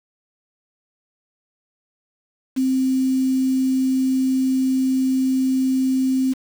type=tone with quantisation; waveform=sine; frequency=261.7 Hz; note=C4; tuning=in tune; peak=-16 dBFS; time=2.56-6.34 s; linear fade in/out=20 ms; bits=6; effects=none